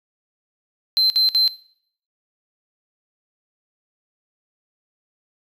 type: tone bursts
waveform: triangle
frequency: 4100 Hz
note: C8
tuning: 36 cents flat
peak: -12 dBFS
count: 3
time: 0.97-1.478 s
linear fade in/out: 0 ms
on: 130 ms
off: 59 ms
effects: noise-tail reverb RT60 0.6 s tail -20 dB re dry + tanh soft clip ceiling -9 dBFS